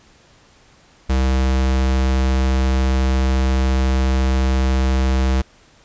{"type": "tone", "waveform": "square", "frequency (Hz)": 65.3, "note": "C2", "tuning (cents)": -3, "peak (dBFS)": -15, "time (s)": [1.09, 5.42], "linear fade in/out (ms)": 10, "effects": ["pink hiss -51 dBFS RMS until 5.84 s", "resampled to 16000 Hz"]}